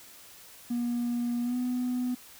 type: tone with pitch glide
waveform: triangle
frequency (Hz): 239.8 to 248.8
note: A#3 to B3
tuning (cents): +49 to +13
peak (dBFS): -24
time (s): 0.7-2.15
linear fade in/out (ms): 10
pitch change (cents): +64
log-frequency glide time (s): 1.43-1.56
effects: tanh soft clip ceiling -23 dBFS + white hiss -51 dBFS RMS until 2.39 s